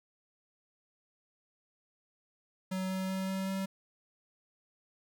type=tone with pitch steps; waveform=square; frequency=187.5 / 188.7 / 189.9 / 191.11 / 192.33 Hz; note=F#3 / F#3 / F#3 / G3 / G3; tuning=+23 / +34 / +45 / -44 / -33 cents; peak=-33 dBFS; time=2.71-3.66 s; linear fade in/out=10 ms; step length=190 ms; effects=11-bit